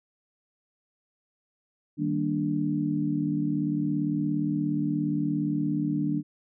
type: chord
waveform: sine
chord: Eb major seventh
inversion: none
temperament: equal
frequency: 155.56 / 196 / 233.1 / 293.7 Hz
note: Eb3 / G3 / Bb3 / D4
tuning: 0 / 0 / 0 / 0 cents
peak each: -30 / -32 / -33 / -27 dBFS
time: 1.97-6.23 s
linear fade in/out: 50 ms
effects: none